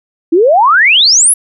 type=exponential sweep; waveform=sine; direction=up; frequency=311.9 to 11470 Hz; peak=-4 dBFS; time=0.32-1.34 s; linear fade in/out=10 ms; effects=none